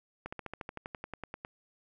slowing click train, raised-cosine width 0.5 ms, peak -24 dBFS, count 15, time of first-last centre 0.26-1.449 s, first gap 65 ms, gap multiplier 1.04, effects none

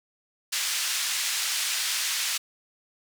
white band-pass noise, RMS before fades -28 dBFS, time 0.52-2.38 s, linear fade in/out 10 ms, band 1700 to 7300 Hz, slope 12 dB/octave, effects none

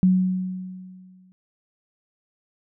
sine tone with exponential decay, 185 Hz, F#3, in tune, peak -12 dBFS, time 0.03-1.32 s, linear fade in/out 0 ms, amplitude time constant 280 ms, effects none

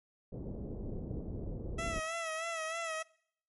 pink low-pass noise, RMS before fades -40 dBFS, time 0.32-2 s, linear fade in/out 10 ms, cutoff 490 Hz, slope 24 dB/octave
15% pulse tone with vibrato, 653 Hz, E5, 17 cents flat, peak -29 dBFS, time 1.78-3.03 s, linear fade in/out 10 ms, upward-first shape sine, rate 3.2 Hz, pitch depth 55 cents each way
effects noise-tail reverb RT60 0.7 s tail -24 dB re dry + MP3 48 kbps

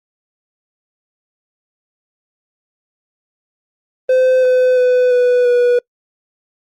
triangle tone with pitch steps, 514 / 507.2 / 500.5 / 493.9 / 487.4 Hz, C5 / B4 / B4 / B4 / B4, -31 / +46 / +23 / 0 / -23 cents, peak -7 dBFS, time 4.09-5.79 s, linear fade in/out 5 ms, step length 340 ms, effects noise-tail reverb RT60 0.1 s tail -26 dB re dry + Opus 24 kbps

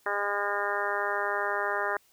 harmonic tone, 203.1 Hz, G#3, 38 cents flat, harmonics 2 / 3 / 4 / 5 / 6 / 7 / 8 / 9, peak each -35 / -35 / -35 / -35 / -35 / -35 / -35 / -35 dBFS, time 0.06-1.97 s, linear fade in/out 2 ms, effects white hiss -64 dBFS RMS until 2.12 s

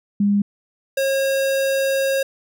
sine / square tone pair in turn, 202.9 / 541.7 Hz, G#3 / C#5, -40 / -40 cents, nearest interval octave + perfect fourth, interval 1700 cents, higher second, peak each -14 / -18 dBFS, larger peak first, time 0.2-0.42 / 0.97-2.23 s, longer second, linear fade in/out 5 ms, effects none

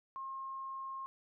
sine tone, 1071 Hz, C6, 40 cents sharp, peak -40 dBFS, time 0.16-1.06 s, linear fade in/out 0 ms, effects none

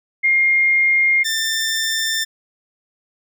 sine / 15% pulse tone pair in turn, 2125 / 1786.9 Hz, C7 / A6, +26 / +26 cents, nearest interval minor third, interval 300 cents, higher first, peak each -12 dBFS, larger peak neither, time 0.23-1.24 / 1.24-2.25 s, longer neither, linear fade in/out 20 ms, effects none

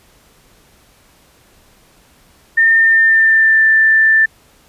sine tone with pitch glide, 1812 to 1772.7 Hz, A#6 to A6, -50 to +12 cents, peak -7 dBFS, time 2.57-4.26 s, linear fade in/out 10 ms, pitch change -38 cents, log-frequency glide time 2.77-3.64 s, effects pink hiss -50 dBFS RMS until 4.68 s + resampled to 32000 Hz

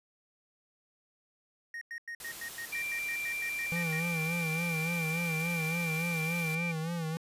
triangle tone bursts, 1863 Hz, A#6, 2 cents flat, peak -36 dBFS, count 14, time 1.74-3.997 s, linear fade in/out 2 ms, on 73 ms, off 95 ms
white noise, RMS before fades -44 dBFS, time 2.2-6.55 s, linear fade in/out 2 ms
sine tone, 2361 Hz, D7, 9 cents sharp, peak -33 dBFS, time 2.72-6.72 s, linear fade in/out 10 ms
square tone with vibrato, 164.9 Hz, E3, 1 cent sharp, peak -33 dBFS, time 3.72-7.17 s, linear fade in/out 0 ms, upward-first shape sine, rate 3.5 Hz, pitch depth 80 cents each way
effects resampled to 32000 Hz

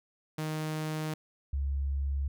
sawtooth / sine tone pair in turn, 155.56 / 69.29 Hz, D#3 / C#2, 0 / 0 cents, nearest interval octave + major second, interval 1400 cents, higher first, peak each -28 dBFS, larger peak neither, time 0.38-1.14 / 1.53-2.28 s, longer first, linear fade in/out 5 ms, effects none

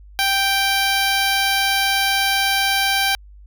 10% pulse tone, 784 Hz, G5, in tune, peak -8 dBFS, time 0.19-3.15 s, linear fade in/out 0 ms, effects added 50 Hz sine -40 dBFS peak until 3.46 s

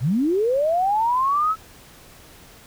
sine linear sweep, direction up, 103.83 to 1318.5 Hz, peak -17 dBFS, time 0-1.56 s, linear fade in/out 50 ms, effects pink hiss -47 dBFS RMS until 2.66 s

